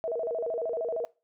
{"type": "tone with vibrato", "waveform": "sine", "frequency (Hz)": 554, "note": "C#5", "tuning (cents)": -1, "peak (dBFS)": -28, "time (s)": [0.04, 1.05], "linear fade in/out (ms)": 0, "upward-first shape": "square", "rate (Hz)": 13, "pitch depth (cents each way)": 280, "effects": ["noise-tail reverb RT60 0.3 s tail -22 dB re dry"]}